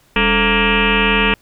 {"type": "tone with frequency modulation", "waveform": "sine", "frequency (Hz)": 1405, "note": "F6", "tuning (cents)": 10, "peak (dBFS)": -11, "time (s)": [0.16, 1.34], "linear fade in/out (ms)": 2, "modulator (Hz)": 241, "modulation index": 6.2, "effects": ["pink hiss -54 dBFS RMS until 1.41 s"]}